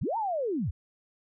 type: linear two-way sweep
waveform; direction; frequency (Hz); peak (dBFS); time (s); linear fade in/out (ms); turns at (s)
sine; up then down; 58.1 to 936 to 58.1; -27; 0.01-0.71; 10; 0.17
effects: none